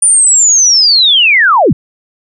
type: linear sweep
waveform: sine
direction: down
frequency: 9397 to 92.1 Hz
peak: -4 dBFS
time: 0.02-1.73 s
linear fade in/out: 5 ms
effects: none